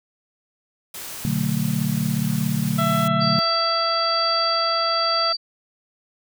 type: noise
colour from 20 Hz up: white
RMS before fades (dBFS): -34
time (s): 0.94-3.08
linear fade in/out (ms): 5
type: chord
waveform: sine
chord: B minor seventh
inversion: none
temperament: just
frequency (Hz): 123.47 / 148.16 / 185.21 / 222.2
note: B2 / D3 / F#3 / A3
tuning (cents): 0 / +16 / +2 / +17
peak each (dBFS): -28 / -24 / -25 / -25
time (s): 1.25-3.39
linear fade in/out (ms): 0
type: harmonic tone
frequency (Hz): 666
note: E5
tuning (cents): +18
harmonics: 1 / 2 / 3 / 4 / 5 / 6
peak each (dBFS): -25 / -22 / -34 / -39 / -33 / -43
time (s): 2.78-5.33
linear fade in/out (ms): 10
type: tone with tremolo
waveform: sine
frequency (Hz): 4644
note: D8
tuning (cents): -20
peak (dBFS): -21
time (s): 3.2-5.37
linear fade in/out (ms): 20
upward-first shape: sine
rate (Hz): 1.1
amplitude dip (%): 25
effects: none